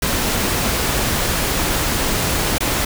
pink noise with dropouts, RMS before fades -19 dBFS, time 0.02-2.85 s, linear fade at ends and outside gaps 5 ms, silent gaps 2.583-2.604 s, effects none

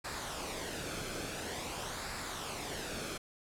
pink noise with flanger, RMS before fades -40 dBFS, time 0.04-3.18 s, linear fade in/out 10 ms, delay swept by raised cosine 0.32 to 1.07 ms, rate 0.48 Hz, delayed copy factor -0.5, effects low-pass 10000 Hz 12 dB/octave

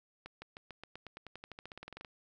accelerating click train, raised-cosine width 0.3 ms, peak -30 dBFS, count 22, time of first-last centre 0.26-2.048 s, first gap 160 ms, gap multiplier 0.93, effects none

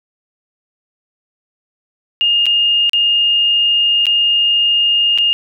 sine tone with dropouts, 2833 Hz, F7, 24 cents sharp, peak -10 dBFS, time 2.21-5.33 s, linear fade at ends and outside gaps 0 ms, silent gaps 2.457-2.465 / 2.895-2.933 / 4.056-4.067 / 5.177-5.185 s, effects none

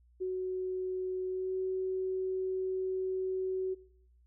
sine tone with pitch glide, 371.2 to 375.5 Hz, F#4 to F#4, +6 to +26 cents, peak -31 dBFS, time 0.2-3.75 s, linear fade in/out 20 ms, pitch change +20 cents, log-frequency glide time 1.28-1.55 s, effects noise-tail reverb RT60 0.7 s tail -20 dB re dry + added 60 Hz sine -61 dBFS peak until 4.26 s

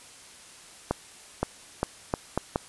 accelerating click train, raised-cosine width 1 ms, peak -10 dBFS, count 6, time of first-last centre 0.91-2.559 s, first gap 520 ms, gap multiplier 0.77, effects white hiss -49 dBFS RMS until 2.68 s + resampled to 24000 Hz

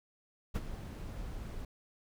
brown noise with ADSR envelope, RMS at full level -31 dBFS, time 0.54-1.65 s, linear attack 19 ms, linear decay 37 ms, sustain -11 dB, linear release 4 ms, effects none

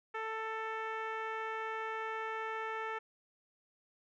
10% pulse tone with low-pass filter, 442.6 Hz, A4, 10 cents sharp, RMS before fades -39 dBFS, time 0.14-2.99 s, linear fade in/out 10 ms, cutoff 1800 Hz, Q 1.1, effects none

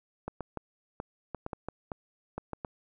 clicks, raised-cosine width 1 ms, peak -21 dBFS, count 12, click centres 0.28 / 0.407 / 0.573 / 1.001 / 1.347 / 1.464 / 1.532 / 1.686 / 1.918 / 2.38 / 2.533 / 2.648 s, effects none

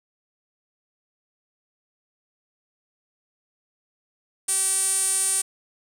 sawtooth tone with band-pass filter, 383.9 Hz, G4, 36 cents flat, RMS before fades -23 dBFS, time 4.48-5.42 s, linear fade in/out 10 ms, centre 9000 Hz, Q 8.6, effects none

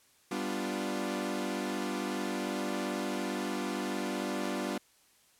sawtooth chord, G dominant seventh, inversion none, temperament equal, 196 / 246.9 / 293.7 / 349.2 Hz, G3 / B3 / D4 / F4, 0 / 0 / 0 / 0 cents, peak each -34 dBFS, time 0.31-4.78 s, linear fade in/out 5 ms, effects white hiss -65 dBFS RMS until 5.39 s + low-pass 12000 Hz 12 dB/octave

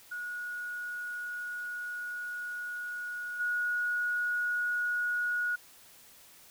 sine tone with level steps, 1453 Hz, F#6, 32 cents flat, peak -35 / -28 dBFS, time 0.11-5.56 s, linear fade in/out 10 ms, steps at 3.39 s, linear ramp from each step 20 ms, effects white hiss -56 dBFS RMS until 6.5 s

